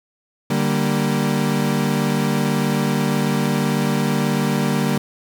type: chord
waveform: 35% pulse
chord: G minor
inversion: second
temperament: equal with one note detuned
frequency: 146.83 / 194.87 / 233.1 Hz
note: D3 / G3 / Bb3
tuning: 0 / -10 / 0 cents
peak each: -20 dBFS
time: 0.5-4.98 s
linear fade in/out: 5 ms
effects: none